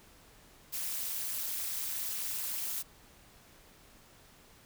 blue noise with amplitude modulation, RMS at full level -32 dBFS, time 0.72-2.83 s, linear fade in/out 20 ms, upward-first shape sine, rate 221 Hz, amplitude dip 100%, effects pink hiss -59 dBFS RMS until 4.65 s

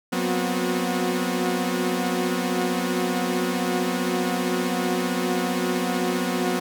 sawtooth tone cluster, 182.5 / 241 / 256.4 / 362.4 Hz, F#3 / B3 / C4 / F#4, -24 / -42 / -35 / -36 cents, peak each -24 dBFS, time 0.12-6.6 s, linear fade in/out 10 ms, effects none

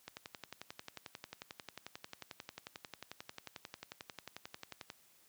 click train, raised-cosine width 0.2 ms, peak -27 dBFS, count 55, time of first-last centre 0.08-4.901 s, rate 11.2 Hz, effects white hiss -67 dBFS RMS until 5.28 s + high-pass 80 Hz 12 dB/octave

